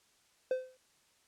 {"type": "tone with exponential decay", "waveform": "triangle", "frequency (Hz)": 514, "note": "C5", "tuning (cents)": -31, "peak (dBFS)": -24, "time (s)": [0.51, 0.77], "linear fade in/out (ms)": 2, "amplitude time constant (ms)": 56, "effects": ["white hiss -69 dBFS RMS until 1.27 s", "low-pass 9000 Hz 12 dB/octave"]}